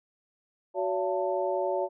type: tone cluster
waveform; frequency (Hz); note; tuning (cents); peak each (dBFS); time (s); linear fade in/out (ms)
sine; 372.1 / 568 / 679 / 888; F#4 / C#5 / F5 / A5; +10 / +42 / -49 / +16; -31 / -29 / -33 / -34; 0.74-1.89; 50
effects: none